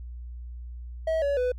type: tone with pitch steps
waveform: triangle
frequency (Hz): 643 / 566.3 / 498.7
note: E5 / C#5 / B4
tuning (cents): -43 / +37 / +17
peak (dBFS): -21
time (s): 1.07-1.52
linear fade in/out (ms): 5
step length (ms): 150
effects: added 60 Hz sine -36 dBFS peak until 1.58 s